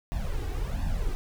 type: noise with flanger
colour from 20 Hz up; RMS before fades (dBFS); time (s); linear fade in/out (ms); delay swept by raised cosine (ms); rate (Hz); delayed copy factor
brown; -29; 0.12-1.15; 0; 1.1 to 2.7; 1.4; +1
effects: none